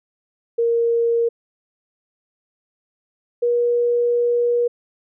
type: tone pair in turn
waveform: sine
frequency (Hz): 466.2 / 479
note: A#4 / A#4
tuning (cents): 0 / +47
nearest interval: unison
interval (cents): 47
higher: second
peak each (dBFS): -15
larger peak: neither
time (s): 0.58-1.29 / 3.42-4.68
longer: second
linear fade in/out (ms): 10
effects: none